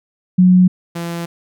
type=tone pair in turn; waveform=sine / sawtooth; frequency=182.5 / 169.89 Hz; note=F#3 / F3; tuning=-24 / -47 cents; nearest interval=minor second; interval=123 cents; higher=first; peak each=-6 / -18 dBFS; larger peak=first; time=0.38-0.68 / 0.95-1.26 s; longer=second; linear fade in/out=10 ms; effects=none